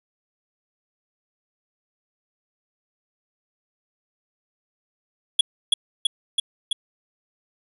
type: tone with echo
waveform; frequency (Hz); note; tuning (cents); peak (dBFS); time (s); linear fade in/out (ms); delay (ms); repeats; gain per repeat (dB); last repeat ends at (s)
square; 3353; G#7; +16; -12; 5.39-5.41; 5; 330; 4; -2; 6.73
effects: resampled to 32000 Hz